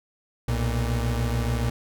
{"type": "tone pair together", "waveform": "35% pulse", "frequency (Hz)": [61.74, 116.55], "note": ["B1", "A#2"], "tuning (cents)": [0, 0], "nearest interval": "major seventh", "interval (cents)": 1100, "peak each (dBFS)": -24, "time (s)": [0.48, 1.7], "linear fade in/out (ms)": 5, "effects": []}